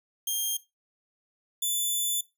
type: tone pair in turn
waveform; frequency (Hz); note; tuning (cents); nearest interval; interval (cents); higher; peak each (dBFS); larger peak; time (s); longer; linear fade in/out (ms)
10% pulse; 3206 / 3500; G7 / A7; +38 / -10; major second; 152; second; -18; neither; 0.27-0.57 / 1.62-2.21; second; 5
effects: noise-tail reverb RT60 0.2 s tail -17 dB re dry